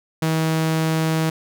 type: tone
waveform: sawtooth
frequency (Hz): 160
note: D#3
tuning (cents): +49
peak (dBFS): -14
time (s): 0.22-1.3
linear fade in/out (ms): 5
effects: none